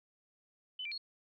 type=tone with pitch steps; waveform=sine; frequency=3016 / 2353 / 4308 Hz; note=F#7 / D7 / C8; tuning=+32 / +3 / +50 cents; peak=-38 dBFS; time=0.79-0.979 s; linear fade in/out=5 ms; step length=63 ms; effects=none